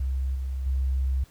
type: tone with level steps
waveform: sine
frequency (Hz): 66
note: C2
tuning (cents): +16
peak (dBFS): -24 / -27 / -22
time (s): 0-1.24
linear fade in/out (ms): 5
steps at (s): 0.35 / 0.66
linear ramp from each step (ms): 5
effects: pink hiss -57 dBFS RMS until 1.3 s